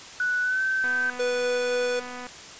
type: tone with pitch glide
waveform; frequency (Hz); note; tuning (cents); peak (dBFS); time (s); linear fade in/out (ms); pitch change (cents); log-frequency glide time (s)
sine; 1480 to 1542.8; F#6 to G6; 0 to -28; -22; 0.2-1.1; 2; +72; 0.42-0.62
type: click train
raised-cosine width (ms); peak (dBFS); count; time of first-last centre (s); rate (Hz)
0.5; -24; 355; 0.84-2.267; 248
type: tone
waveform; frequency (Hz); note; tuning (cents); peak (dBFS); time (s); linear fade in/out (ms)
square; 492.4; B4; -5; -24; 1.19-2; 10
effects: white hiss -42 dBFS RMS until 2.59 s + resampled to 16000 Hz